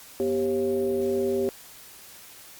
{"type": "tone with frequency modulation", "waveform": "sine", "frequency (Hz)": 392, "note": "G4", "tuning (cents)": 0, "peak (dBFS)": -22, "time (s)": [0.2, 1.49], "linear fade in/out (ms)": 0, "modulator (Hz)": 149, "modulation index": 0.84, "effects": ["white hiss -47 dBFS RMS until 2.59 s", "Opus 48 kbps"]}